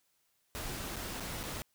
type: noise with dropouts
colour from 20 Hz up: pink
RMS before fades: -40 dBFS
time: 0.55-1.62 s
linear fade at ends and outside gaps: 0 ms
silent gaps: 0.96-0.965 / 1.199-1.205 / 1.431-1.437 s
effects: white hiss -75 dBFS RMS until 1.74 s